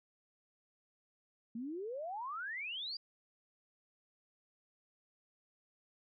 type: exponential sweep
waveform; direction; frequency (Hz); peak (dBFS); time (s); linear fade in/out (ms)
sine; up; 220 to 4880; -39; 1.55-2.97; 5
effects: none